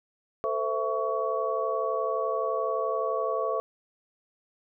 sine tone cluster, 445.3 / 517 / 662 / 1123 Hz, A4 / C5 / E5 / C#6, +21 / -21 / +7 / +22 cents, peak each -31 dBFS, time 0.44-3.6 s, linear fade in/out 0 ms, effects none

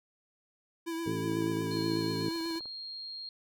square tone with vibrato, 330.8 Hz, E4, 6 cents sharp, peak -34 dBFS, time 0.86-2.6 s, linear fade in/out 20 ms, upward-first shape triangle, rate 8.2 Hz, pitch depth 34 cents each way
harmonic tone, 54.8 Hz, A1, 6 cents flat, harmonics 2 / 3 / 4 / 5 / 6 / 7 / 8, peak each -39 / -37 / -43 / -38 / -39 / -40 / -39 dBFS, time 1.06-2.29 s, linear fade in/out 5 ms
click train, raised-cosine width 1 ms, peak -38 dBFS, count 28, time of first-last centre 1.32-2.657 s, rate 20.2 Hz
sine tone, 4236 Hz, C8, 21 cents sharp, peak -39 dBFS, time 1.71-3.29 s, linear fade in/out 2 ms
effects none

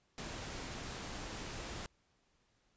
pink noise, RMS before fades -44 dBFS, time 0.18-1.86 s, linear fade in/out 0 ms, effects pink hiss -75 dBFS RMS until 2.76 s + resampled to 16000 Hz

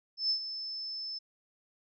sine tone with ADSR envelope, 5260 Hz, E8, 5 cents flat, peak -25 dBFS, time 0.17-1.19 s, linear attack 130 ms, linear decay 89 ms, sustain -11 dB, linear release 14 ms, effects none

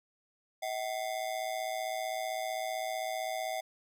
square ring-modulated tone, 698.5 Hz, F5, in tune, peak -31 dBFS, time 0.62-3.61 s, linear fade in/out 10 ms, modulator 57.8 Hz, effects none

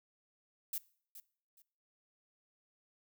violet noise with echo, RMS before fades -38 dBFS, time 0.73-0.78 s, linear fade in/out 2 ms, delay 420 ms, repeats 2, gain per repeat -13 dB, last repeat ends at 1.62 s, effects noise-tail reverb RT60 0.5 s tail -21 dB re dry

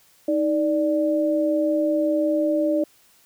sine tone pair together, 313.5 / 588.1 Hz, D#4 / D5, +13 / +2 cents, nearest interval major seventh, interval 1089 cents, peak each -21 dBFS, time 0.28-2.84 s, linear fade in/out 5 ms, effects white hiss -57 dBFS RMS until 3.25 s

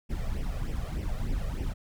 brown noise with flanger, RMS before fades -31 dBFS, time 0.09-1.74 s, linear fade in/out 20 ms, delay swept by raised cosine 0.36 to 1.66 ms, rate 3.3 Hz, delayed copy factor +0.75, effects none

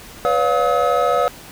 triangle tone cluster, 497.5 / 571 / 708 / 1278 Hz, B4 / D5 / F5 / D#6, +13 / -49 / +23 / +46 cents, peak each -18 dBFS, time 0.25-1.28 s, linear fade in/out 0 ms, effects pink hiss -39 dBFS RMS until 1.51 s

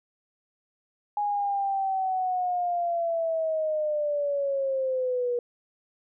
sine linear sweep, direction down, 830.6 to 480 Hz, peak -24 dBFS, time 1.17-5.39 s, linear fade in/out 2 ms, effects none

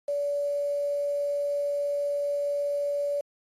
sine tone with quantisation, 574 Hz, D5, 40 cents flat, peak -25 dBFS, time 0.08-3.21 s, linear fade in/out 5 ms, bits 8, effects AAC 32 kbps

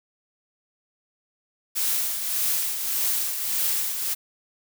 blue noise with tremolo, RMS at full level -23 dBFS, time 1.75-4.15 s, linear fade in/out 20 ms, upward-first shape triangle, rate 1.7 Hz, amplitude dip 55%, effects none

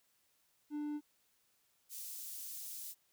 triangle tone, 296.5 Hz, D4, 17 cents sharp, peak -35 dBFS, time 0.7-1.01 s, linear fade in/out 50 ms
white high-pass noise, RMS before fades -46 dBFS, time 1.89-2.95 s, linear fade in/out 50 ms, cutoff 5900 Hz, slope 12 dB/octave
effects white hiss -75 dBFS RMS until 3.12 s

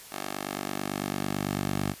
10% pulse tone with high-pass filter sweep, 49 Hz, G1, in tune, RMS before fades -32 dBFS, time 0.1-1.95 s, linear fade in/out 50 ms, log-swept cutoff 500 to 100 Hz, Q 0.73, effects white hiss -47 dBFS RMS until 2 s + resampled to 32000 Hz

